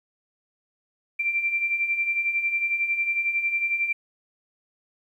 sine beating tone pair, 2349 / 2360 Hz, D7 / D7, 0 / +8 cents, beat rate 11 Hz, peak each -30 / -23 dBFS, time 1.19-3.93 s, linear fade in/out 10 ms, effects 10-bit

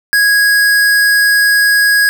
square tone, 1655 Hz, G#6, 6 cents flat, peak -8 dBFS, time 0.13-2.09 s, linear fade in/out 0 ms, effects 7-bit

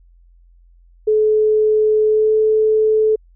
sine tone with pitch glide, 430 to 434.2 Hz, A4 to A4, -40 to -23 cents, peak -11 dBFS, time 1.07-3.16 s, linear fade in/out 10 ms, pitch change +17 cents, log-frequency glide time 2.07-2.34 s, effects added 43 Hz sine -46 dBFS peak until 3.35 s

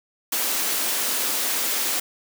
white high-pass noise, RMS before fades -24 dBFS, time 0.32-2 s, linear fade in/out 5 ms, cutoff 210 Hz, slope 48 dB/octave, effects none

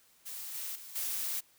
blue noise with level steps, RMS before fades -42 / -39 / -48 / -35 dBFS, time 0.25-1.41 s, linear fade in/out 20 ms, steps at 0.54 / 0.75 / 0.95 s, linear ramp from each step 10 ms, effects white hiss -65 dBFS RMS until 1.58 s

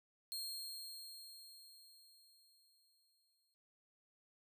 sawtooth tone with exponential decay, 4233 Hz, C8, 19 cents sharp, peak -38 dBFS, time 0.32-3.54 s, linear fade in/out 0 ms, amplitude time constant 700 ms, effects none

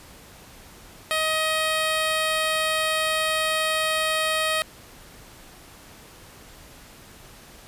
10% pulse tone, 630 Hz, D#5, 21 cents sharp, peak -13 dBFS, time 1.11-4.62 s, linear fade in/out 0 ms, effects pink hiss -47 dBFS RMS until 7.67 s + resampled to 32000 Hz

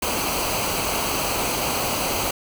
pink noise with comb filter, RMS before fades -24 dBFS, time 0.02-2.31 s, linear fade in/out 5 ms, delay 0.56 ms, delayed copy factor -0.6, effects none

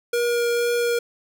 square tone with vibrato, 475.6 Hz, A#4, 35 cents sharp, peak -20 dBFS, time 0.13-0.99 s, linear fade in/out 5 ms, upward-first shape triangle, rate 2.1 Hz, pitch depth 9 cents each way, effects none

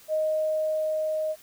sine tone with level ramp, 623 Hz, D#5, 2 cents sharp, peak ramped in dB -22 to -25 dBFS, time 0.08-1.36 s, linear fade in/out 50 ms, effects white hiss -53 dBFS RMS until 1.42 s

